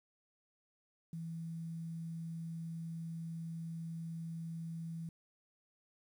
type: tone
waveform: sine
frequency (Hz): 164.81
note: E3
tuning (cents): 0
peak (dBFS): -40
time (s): 1.13-5.09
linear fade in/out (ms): 2
effects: 11-bit